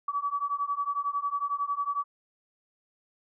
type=beating tone pair; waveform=sine; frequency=1138 / 1149 Hz; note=C#6 / D6; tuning=+45 / -38 cents; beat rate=11 Hz; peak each=-31 / -30 dBFS; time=0.08-2.04 s; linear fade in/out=5 ms; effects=none